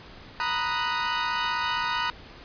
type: chord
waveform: sawtooth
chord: B major seventh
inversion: third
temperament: equal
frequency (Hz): 932.3 / 987.8 / 1244.5 / 1480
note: A#5 / B5 / D#6 / F#6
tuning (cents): 0 / 0 / 0 / 0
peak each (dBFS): -27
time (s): 0.4-2.1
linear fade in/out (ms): 0
effects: pink hiss -46 dBFS RMS until 2.44 s + resampled to 11025 Hz